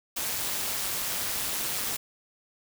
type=noise with amplitude modulation; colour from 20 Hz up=white; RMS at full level=-28 dBFS; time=0.16-1.97 s; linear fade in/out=10 ms; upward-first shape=sine; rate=202 Hz; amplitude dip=60%; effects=none